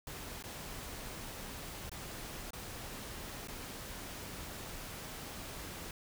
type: noise with dropouts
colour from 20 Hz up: pink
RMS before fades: -45 dBFS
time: 0.07-5.91 s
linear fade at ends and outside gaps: 2 ms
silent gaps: 0.426-0.438 / 1.895-1.916 / 2.506-2.532 / 3.474-3.483 s
effects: none